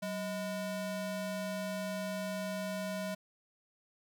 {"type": "ring-modulated tone", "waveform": "square", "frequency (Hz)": 410, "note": "G#4", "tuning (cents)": -22, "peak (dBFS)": -33, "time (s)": [0.02, 3.15], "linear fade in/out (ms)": 10, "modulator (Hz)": 221, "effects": []}